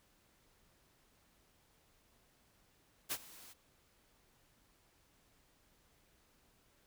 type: noise with ADSR envelope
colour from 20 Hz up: white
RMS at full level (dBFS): -36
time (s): 3.09-3.54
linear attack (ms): 30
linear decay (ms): 54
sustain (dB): -20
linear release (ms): 24
effects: pink hiss -71 dBFS RMS until 6.86 s